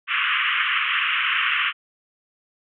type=band-pass noise; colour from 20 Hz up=white; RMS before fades=-22 dBFS; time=0.07-1.73 s; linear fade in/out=50 ms; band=1100 to 3100 Hz; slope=96 dB/octave; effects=none